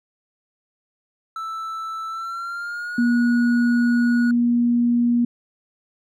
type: tone with pitch glide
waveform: triangle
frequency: 1321 to 1457.3 Hz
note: E6 to F#6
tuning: +3 to -27 cents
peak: -25 dBFS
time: 1.36-4.31 s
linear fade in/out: 2 ms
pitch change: +170 cents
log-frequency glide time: 2.08-3 s
type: tone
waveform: sine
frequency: 239 Hz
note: A#3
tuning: 43 cents sharp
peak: -15 dBFS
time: 2.98-5.25 s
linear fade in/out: 5 ms
effects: none